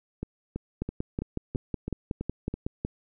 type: two click trains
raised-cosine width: 3 ms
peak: -16 / -19 dBFS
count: 12 / 8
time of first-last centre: 0.82-2.85 / 0.23-2.54 s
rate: 5.42 / 3.03 Hz
effects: none